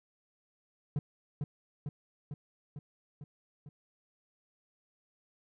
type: tone with echo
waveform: triangle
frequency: 144.8 Hz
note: D3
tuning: 24 cents flat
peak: -26 dBFS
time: 0.96-0.99 s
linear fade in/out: 2 ms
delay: 450 ms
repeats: 6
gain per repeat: -3 dB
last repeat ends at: 3.69 s
effects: none